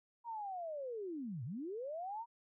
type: linear two-way sweep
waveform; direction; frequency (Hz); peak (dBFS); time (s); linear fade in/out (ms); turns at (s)
sine; down then up; 956 to 108 to 956; -40; 0.24-2.26; 50; 1.44
effects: none